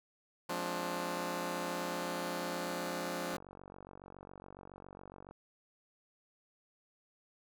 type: chord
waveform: 10% pulse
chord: D half-diminished seventh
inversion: first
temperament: just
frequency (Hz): 176.2 / 211.4 / 264.3 / 293.7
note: F3 / Ab3 / C4 / D4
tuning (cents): +16 / +31 / +18 / 0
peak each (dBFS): -32 / -36 / -36 / -33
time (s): 0.49-3.37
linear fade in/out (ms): 5
type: click train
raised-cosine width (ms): 1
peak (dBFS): -36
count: 94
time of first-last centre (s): 3.34-5.31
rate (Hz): 47.2
effects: none